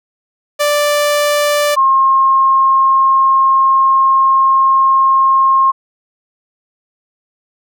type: tone pair in turn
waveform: sawtooth / sine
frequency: 587.3 / 1070.3 Hz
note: D5 / C6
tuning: 0 / +39 cents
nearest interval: minor seventh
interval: 1039 cents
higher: second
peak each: -7 dBFS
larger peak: neither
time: 0.59-1.76 / 1.76-5.72 s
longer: second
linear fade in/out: 20 ms
effects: none